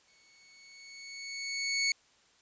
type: tone with exponential growth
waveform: 20% pulse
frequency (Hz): 2217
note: C#7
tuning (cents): 0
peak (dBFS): -20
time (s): 0.08-1.92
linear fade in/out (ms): 2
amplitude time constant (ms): 400
effects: white hiss -65 dBFS RMS until 2.41 s + resampled to 16000 Hz